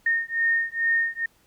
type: beating tone pair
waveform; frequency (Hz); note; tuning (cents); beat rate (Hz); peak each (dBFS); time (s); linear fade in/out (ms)
sine; 1836 / 1838.3; A#6 / A#6; -27 / -25; 2.3; -24; 0.06-1.26; 5
effects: pink hiss -62 dBFS RMS until 1.46 s